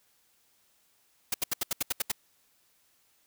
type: noise bursts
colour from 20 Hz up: white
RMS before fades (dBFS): -28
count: 9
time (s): 1.32-2.118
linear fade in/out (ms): 5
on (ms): 22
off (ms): 75
effects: white hiss -68 dBFS RMS until 3.26 s